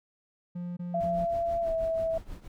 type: tone bursts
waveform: triangle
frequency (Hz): 175.9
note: F3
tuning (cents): +13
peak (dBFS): -31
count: 3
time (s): 0.55-1.252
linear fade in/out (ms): 10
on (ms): 220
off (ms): 21
type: tone with pitch glide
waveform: sine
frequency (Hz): 678 to 653.4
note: E5 to E5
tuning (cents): +49 to -15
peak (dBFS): -26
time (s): 0.94-2.18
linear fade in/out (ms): 5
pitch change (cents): -64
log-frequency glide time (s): 1.62-1.69
type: noise with tremolo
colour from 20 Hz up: brown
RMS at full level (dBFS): -39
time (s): 1-2.48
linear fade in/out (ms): 5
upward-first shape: triangle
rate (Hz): 6.2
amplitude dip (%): 85
effects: none